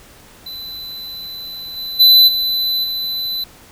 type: tone with level steps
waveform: square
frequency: 4007 Hz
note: B7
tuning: 24 cents sharp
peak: -28 / -24 / -6 / -16 / -20 dBFS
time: 0.46-3.44 s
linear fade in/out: 5 ms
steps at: 1.76 / 1.99 / 2.27 / 2.83 s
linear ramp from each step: 20 ms
effects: pink hiss -44 dBFS RMS until 3.71 s

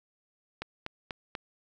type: click train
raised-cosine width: 0.3 ms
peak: -19 dBFS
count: 4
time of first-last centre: 0.62-1.352 s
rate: 4.1 Hz
effects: none

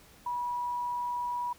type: tone with quantisation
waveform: sine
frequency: 972 Hz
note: B5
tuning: 28 cents flat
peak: -30 dBFS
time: 0.26-1.53 s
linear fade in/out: 5 ms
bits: 10
effects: pink hiss -57 dBFS RMS until 1.58 s

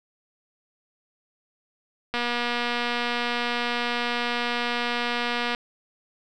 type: click train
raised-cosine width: 0.3 ms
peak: -11 dBFS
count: 819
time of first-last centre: 2.14-5.548 s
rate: 240 Hz
effects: none

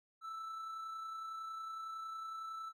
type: tone with amplitude modulation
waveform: triangle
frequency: 1320 Hz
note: E6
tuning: 2 cents sharp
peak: -39 dBFS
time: 0.21-2.73 s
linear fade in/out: 50 ms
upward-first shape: sine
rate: 30.9 Hz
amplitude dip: 30%
effects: none

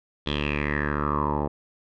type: tone with low-pass filter sweep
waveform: 10% pulse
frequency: 73.42 Hz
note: D2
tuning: in tune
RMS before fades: -26 dBFS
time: 0.26-1.48 s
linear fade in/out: 10 ms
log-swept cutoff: 3500 to 750 Hz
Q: 6.7
effects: none

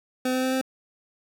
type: tone with pitch steps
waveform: 25% pulse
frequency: 255.4 / 257.5 / 259.6 / 261.7 Hz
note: C4 / C4 / C4 / C4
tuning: -42 / -28 / -13 / 0 cents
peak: -19 dBFS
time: 0.25-0.614 s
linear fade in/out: 5 ms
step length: 91 ms
effects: none

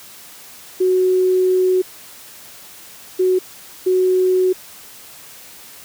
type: tone bursts at uneven times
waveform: sine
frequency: 370 Hz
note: F#4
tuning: in tune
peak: -12 dBFS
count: 3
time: 0.8-1.82 / 3.19-3.39 / 3.86-4.53 s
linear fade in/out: 10 ms
effects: white hiss -40 dBFS RMS until 5.84 s + high-pass 60 Hz 12 dB/octave

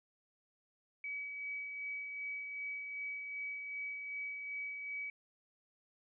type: tone with tremolo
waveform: sine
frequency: 2277 Hz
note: C#7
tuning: 46 cents sharp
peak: -38 dBFS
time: 1.04-5.1 s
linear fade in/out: 2 ms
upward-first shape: sine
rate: 2.6 Hz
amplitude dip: 35%
effects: none

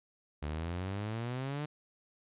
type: exponential sweep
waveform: sawtooth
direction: up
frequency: 72.4 to 152.4 Hz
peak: -31 dBFS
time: 0.42-1.66 s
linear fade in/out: 10 ms
effects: resampled to 8000 Hz

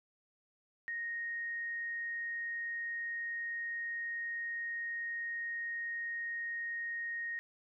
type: tone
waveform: sine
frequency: 1864.7 Hz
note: A#6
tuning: in tune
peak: -36 dBFS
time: 0.88-7.39 s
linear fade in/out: 0 ms
effects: none

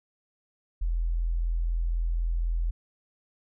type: tone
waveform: sine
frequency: 42 Hz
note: E1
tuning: 33 cents sharp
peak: -24 dBFS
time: 0.81-2.71 s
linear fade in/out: 10 ms
effects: none

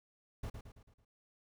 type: noise with echo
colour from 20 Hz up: brown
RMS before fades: -41 dBFS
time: 0.43-0.5 s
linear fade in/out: 5 ms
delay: 110 ms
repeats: 5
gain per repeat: -6 dB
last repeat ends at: 1.05 s
effects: none

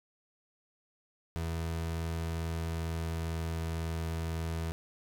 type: tone with pitch glide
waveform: 30% pulse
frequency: 82.41 to 81.94 Hz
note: E2 to E2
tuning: 0 to -10 cents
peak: -30 dBFS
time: 1.36-4.72 s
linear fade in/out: 0 ms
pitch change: -10 cents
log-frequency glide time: 2.24-3.71 s
effects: none

